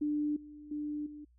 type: tone with level steps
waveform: sine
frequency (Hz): 297.2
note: D4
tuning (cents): +21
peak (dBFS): -29 / -47 / -34 / -44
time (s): 0.01-1.25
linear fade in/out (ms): 10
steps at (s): 0.36 / 0.71 / 1.06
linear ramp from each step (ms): 5
effects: added 60 Hz sine -62 dBFS peak until 1.38 s